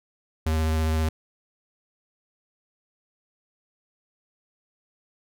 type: tone with vibrato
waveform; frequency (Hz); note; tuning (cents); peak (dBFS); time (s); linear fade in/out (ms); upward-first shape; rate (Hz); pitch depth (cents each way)
square; 79.2; D#2; +31; -22; 0.46-1.09; 5; square; 15; 12
effects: none